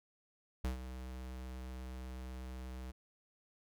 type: tone with ADSR envelope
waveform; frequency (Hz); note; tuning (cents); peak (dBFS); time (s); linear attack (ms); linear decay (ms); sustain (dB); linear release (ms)
square; 63.7; C2; -46; -33; 0.64-2.92; 6; 120; -11; 16
effects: none